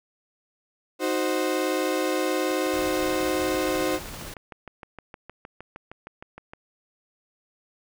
35% pulse chord, C diminished, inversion first, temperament equal, 311.1 / 370 / 523.3 Hz, Eb4 / Gb4 / C5, 0 / 0 / 0 cents, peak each -26 dBFS, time 0.99-4 s, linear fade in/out 50 ms
click train, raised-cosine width 0.5 ms, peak -25 dBFS, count 27, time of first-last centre 2.51-6.535 s, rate 6.46 Hz
pink noise with tremolo, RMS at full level -37 dBFS, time 2.73-4.34 s, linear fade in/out 5 ms, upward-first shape triangle, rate 15 Hz, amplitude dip 25%
effects none

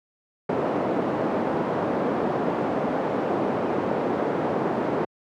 pink band-pass noise, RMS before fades -25 dBFS, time 0.49-5.05 s, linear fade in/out 5 ms, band 260 to 740 Hz, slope 12 dB/octave, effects high-pass 100 Hz 12 dB/octave

